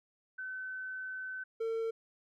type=tone pair in turn; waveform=sine / triangle; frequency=1521 / 452.2 Hz; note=F#6 / A4; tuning=+47 / +47 cents; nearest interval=octave + major sixth; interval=2100 cents; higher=first; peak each=-38 / -30 dBFS; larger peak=second; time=0.38-1.44 / 1.6-1.91 s; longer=first; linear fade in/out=10 ms; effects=none